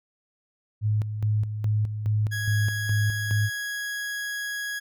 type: tone with tremolo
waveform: sine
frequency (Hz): 106.5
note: G#2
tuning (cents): +44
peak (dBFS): -20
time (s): 0.81-3.5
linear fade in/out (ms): 50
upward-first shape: square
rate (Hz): 2.4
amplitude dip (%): 60
type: tone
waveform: 40% pulse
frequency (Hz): 1661.2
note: G#6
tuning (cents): 0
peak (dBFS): -28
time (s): 2.31-4.8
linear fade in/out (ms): 20
effects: none

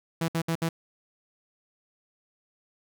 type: tone bursts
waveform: sawtooth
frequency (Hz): 164.81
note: E3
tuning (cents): 0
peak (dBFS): -21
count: 4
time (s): 0.21-0.69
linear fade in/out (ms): 5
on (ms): 72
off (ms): 64
effects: none

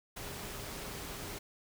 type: tone in noise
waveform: sine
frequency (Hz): 406.5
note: G#4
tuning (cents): -37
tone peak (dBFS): -53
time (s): 0.16-1.39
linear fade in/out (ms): 10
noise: pink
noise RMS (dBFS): -43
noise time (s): 0.16-1.39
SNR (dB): -13
effects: none

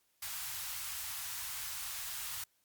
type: band-stop noise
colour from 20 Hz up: white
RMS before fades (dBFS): -41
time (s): 0.22-2.44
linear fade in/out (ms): 5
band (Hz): 120 to 840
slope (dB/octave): 24
effects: white hiss -75 dBFS RMS until 2.64 s + Opus 48 kbps

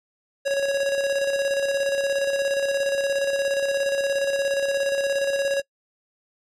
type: tone with tremolo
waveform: square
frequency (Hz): 554.4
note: C#5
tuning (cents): 0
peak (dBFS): -20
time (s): 0.45-5.62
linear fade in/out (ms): 20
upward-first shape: square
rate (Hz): 17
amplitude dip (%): 40
effects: noise-tail reverb RT60 0.1 s tail -25 dB re dry + low-pass 9000 Hz 12 dB/octave

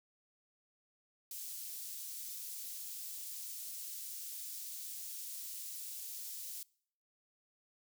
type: high-pass noise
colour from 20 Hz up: white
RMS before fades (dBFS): -45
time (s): 1.31-6.63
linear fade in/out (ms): 2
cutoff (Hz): 5200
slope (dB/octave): 12
effects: noise-tail reverb RT60 0.6 s tail -24 dB re dry

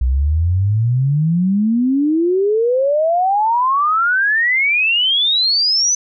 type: exponential sweep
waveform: sine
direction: up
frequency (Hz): 60.4 to 6120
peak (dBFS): -12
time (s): 0.01-5.95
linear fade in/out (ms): 5
effects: none

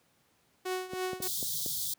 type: tone with tremolo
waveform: sawtooth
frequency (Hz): 370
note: F#4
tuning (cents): 0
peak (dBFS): -26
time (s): 0.65-1.28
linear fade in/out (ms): 10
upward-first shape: triangle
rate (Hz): 3.2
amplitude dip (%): 85
type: clicks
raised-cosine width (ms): 2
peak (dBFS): -26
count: 5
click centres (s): 0.934 / 1.132 / 1.203 / 1.428 / 1.662
type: band-stop noise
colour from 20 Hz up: white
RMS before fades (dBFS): -34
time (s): 1.22-1.94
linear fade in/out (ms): 5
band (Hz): 180 to 3300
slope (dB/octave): 96
effects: pink hiss -69 dBFS RMS until 1.98 s + high-pass 100 Hz 12 dB/octave

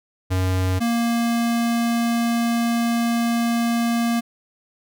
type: tone pair in turn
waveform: square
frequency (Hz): 92.8 / 233.8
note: F#2 / A#3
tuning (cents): +6 / +5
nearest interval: octave + major third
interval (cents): 1599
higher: second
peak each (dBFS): -19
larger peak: neither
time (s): 0.3-0.8 / 0.8-4.21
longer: second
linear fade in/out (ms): 20
effects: none

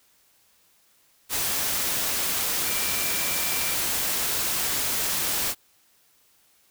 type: tone in noise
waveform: sine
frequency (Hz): 2349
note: D7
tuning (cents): 0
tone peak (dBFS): -35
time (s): 2.64-3.77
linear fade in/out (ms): 50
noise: white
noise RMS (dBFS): -26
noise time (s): 1.29-5.55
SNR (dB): -12
effects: white hiss -62 dBFS RMS until 6.7 s

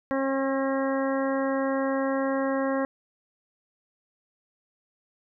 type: harmonic tone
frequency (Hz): 269.9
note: C#4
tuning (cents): -46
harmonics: 1 / 2 / 3 / 4 / 5 / 6 / 7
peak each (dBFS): -27 / -27 / -36 / -34 / -40 / -38 / -39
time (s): 0.11-2.85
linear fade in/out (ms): 0
effects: none

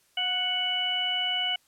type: harmonic tone with a mistuned harmonic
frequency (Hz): 740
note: F#5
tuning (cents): 0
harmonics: 1 / 2 / 3 / 4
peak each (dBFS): -35 / -38 / -34 / -26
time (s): 0.17-1.56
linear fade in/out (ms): 5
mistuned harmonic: 1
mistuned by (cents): -34
effects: white hiss -65 dBFS RMS until 1.67 s + low-pass 12000 Hz 12 dB/octave

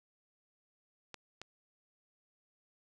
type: clicks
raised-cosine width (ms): 0.2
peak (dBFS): -27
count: 2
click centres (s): 1.143 / 1.416
effects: none

